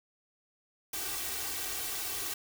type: noise with comb filter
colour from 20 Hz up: white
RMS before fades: -36 dBFS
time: 0.93-2.34 s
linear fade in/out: 5 ms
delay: 2.6 ms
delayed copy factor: +1
effects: none